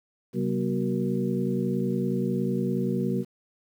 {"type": "tone cluster", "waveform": "sine", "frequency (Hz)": [132.7, 189.7, 240.5, 373, 470], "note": ["C3", "F#3", "B3", "F#4", "A#4"], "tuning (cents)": [25, 43, -46, 14, 14], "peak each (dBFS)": [-31, -28, -29, -31, -35], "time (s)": [0.33, 3.25], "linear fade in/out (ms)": 50, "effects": ["9-bit"]}